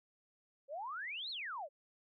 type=exponential two-way sweep; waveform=sine; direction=up then down; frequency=525 to 4389 to 525 Hz; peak=-40 dBFS; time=0.68-1.69 s; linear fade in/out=50 ms; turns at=1.3 s; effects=none